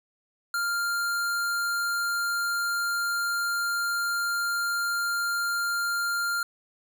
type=tone; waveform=square; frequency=1396.9 Hz; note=F6; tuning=in tune; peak=-26 dBFS; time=0.54-6.43 s; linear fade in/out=2 ms; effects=none